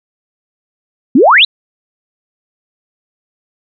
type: exponential sweep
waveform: sine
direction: up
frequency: 224.5 to 4186 Hz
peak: -3 dBFS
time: 1.15-1.45 s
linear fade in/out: 5 ms
effects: none